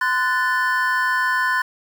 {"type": "chord", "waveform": "triangle", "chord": "F# diminished", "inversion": "second", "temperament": "equal with one note detuned", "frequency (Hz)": [1026.7, 1480, 1760], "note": ["C6", "F#6", "A6"], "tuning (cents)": [-33, 0, 0], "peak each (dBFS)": -20, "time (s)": [0.01, 1.62], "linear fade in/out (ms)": 5, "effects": ["7-bit"]}